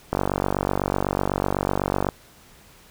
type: click train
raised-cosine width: 1 ms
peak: -7 dBFS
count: 95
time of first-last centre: 0.13-2.088 s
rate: 48 Hz
effects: pink hiss -51 dBFS RMS until 2.9 s